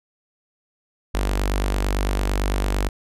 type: tone with notch filter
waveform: sawtooth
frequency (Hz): 48.91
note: G1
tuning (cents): -3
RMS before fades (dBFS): -22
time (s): 1.14-2.89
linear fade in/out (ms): 10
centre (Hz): 130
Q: 0.79
effects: resampled to 32000 Hz